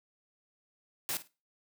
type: noise with echo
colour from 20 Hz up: white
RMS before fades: -34 dBFS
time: 1.09-1.17 s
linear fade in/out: 0 ms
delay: 52 ms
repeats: 2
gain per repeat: -15 dB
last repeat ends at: 1.274 s
effects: noise-tail reverb RT60 0.3 s tail -20 dB re dry + high-pass 100 Hz 12 dB/octave